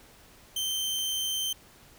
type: tone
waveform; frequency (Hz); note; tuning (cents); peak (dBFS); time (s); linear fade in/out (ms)
sawtooth; 3112; G7; -13; -25; 0.56-1.53; 5
type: click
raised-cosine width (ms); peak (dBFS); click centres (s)
0.2; -31; 0.987
effects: pink hiss -55 dBFS RMS until 1.98 s